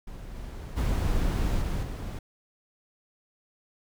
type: noise with level steps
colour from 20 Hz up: brown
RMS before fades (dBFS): -40 / -38 / -26 / -29 / -34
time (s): 0.07-2.19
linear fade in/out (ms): 5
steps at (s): 0.34 / 0.76 / 1.6 / 1.82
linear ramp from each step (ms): 20
effects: none